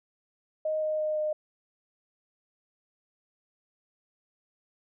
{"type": "tone with pitch steps", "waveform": "sine", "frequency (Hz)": [622.3, 618.7, 615.2, 611.6], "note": ["D#5", "D#5", "D#5", "D#5"], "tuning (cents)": [0, -10, -20, -30], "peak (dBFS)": -26, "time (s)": [0.65, 1.33], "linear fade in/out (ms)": 5, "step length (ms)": 170, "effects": []}